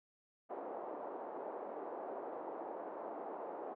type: band-pass noise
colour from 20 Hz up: white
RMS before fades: -45 dBFS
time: 0.49-3.75 s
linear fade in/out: 20 ms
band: 320 to 840 Hz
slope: 24 dB/octave
effects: none